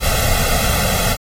pink noise with comb filter, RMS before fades -17 dBFS, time 0-1.17 s, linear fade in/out 50 ms, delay 1.5 ms, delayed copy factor +0.85, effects AAC 48 kbps

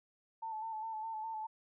sine tone with vibrato, 883 Hz, A5, 6 cents sharp, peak -38 dBFS, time 0.42-1.47 s, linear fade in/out 10 ms, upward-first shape square, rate 4.9 Hz, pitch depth 32 cents each way, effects none

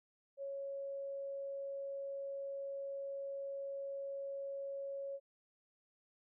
sine tone, 553 Hz, C#5, 4 cents flat, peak -40 dBFS, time 0.37-5.2 s, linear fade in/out 50 ms, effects none

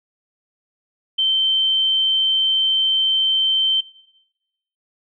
sine tone, 3107 Hz, G7, 16 cents flat, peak -15 dBFS, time 1.18-3.81 s, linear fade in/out 10 ms, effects noise-tail reverb RT60 1.0 s tail -21 dB re dry

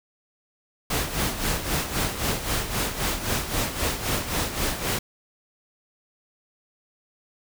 pink noise with tremolo, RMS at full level -24 dBFS, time 0.9-4.99 s, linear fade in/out 5 ms, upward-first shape sine, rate 3.8 Hz, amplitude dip 65%, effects none

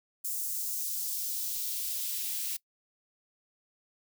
blue noise with high-pass filter sweep, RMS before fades -34 dBFS, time 0.24-2.57 s, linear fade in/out 10 ms, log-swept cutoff 7500 to 2500 Hz, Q 1.1, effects noise-tail reverb RT60 0.1 s tail -22 dB re dry

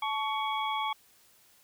sine tone cluster, 869 / 1121 / 2240 / 3329 Hz, A5 / C#6 / C#7 / G#7, -22 / +19 / +18 / +3 cents, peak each -32 / -33 / -38 / -38 dBFS, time 0.02-0.93 s, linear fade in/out 5 ms, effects white hiss -62 dBFS RMS until 1.63 s

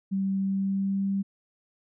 sine tone with pitch glide, 193.8 to 196.28 Hz, G3 to G3, -20 to +2 cents, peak -24 dBFS, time 0.11-1.23 s, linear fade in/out 20 ms, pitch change +22 cents, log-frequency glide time 0.39-1.11 s, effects none

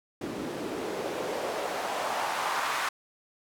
white noise with band-pass filter sweep, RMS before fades -32 dBFS, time 0.21-2.89 s, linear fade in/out 5 ms, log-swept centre 270 to 1200 Hz, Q 1.9, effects none

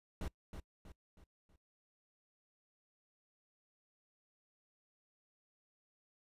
brown noise with echo, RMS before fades -40 dBFS, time 0.21-0.28 s, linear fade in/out 2 ms, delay 320 ms, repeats 4, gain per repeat -7 dB, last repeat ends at 1.56 s, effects noise-tail reverb RT60 0.1 s tail -23 dB re dry + resampled to 32000 Hz

